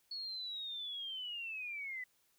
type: linear sweep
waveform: sine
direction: down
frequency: 4392 to 1975.5 Hz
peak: -40 dBFS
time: 0.11-2.04 s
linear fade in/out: 5 ms
effects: white hiss -74 dBFS RMS until 2.38 s